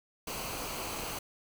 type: noise with comb filter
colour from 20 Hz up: pink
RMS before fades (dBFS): -38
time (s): 0.27-1.19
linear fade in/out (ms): 5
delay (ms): 0.56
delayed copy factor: -0.5
effects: none